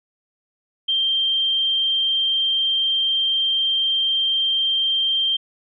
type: tone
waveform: sine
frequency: 3162 Hz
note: G7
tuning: 14 cents sharp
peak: -17 dBFS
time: 0.88-5.37 s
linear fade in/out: 10 ms
effects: none